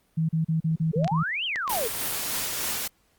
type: tone bursts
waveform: sine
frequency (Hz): 160.8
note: E3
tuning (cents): -43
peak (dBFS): -21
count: 7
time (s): 0.17-1.232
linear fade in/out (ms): 10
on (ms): 120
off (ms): 37
type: exponential two-way sweep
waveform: sine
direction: up then down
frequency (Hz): 415.3 to 3250 to 417.3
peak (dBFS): -26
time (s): 0.93-1.88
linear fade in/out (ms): 10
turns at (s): 1.45
type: clicks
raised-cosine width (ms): 0.2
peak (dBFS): -17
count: 8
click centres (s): 1.045 / 1.078 / 1.559 / 1.678 / 1.731 / 1.851 / 2.02 / 2.128
type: noise with tremolo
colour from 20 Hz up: white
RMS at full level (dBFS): -28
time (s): 1.69-2.88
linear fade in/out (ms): 10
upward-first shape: sine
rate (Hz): 3.3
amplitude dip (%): 25
effects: pink hiss -66 dBFS RMS until 3.18 s + Opus 32 kbps